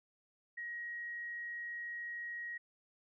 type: tone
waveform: sine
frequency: 1893 Hz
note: A#6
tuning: 26 cents sharp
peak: -40 dBFS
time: 0.57-2.58 s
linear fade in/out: 10 ms
effects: none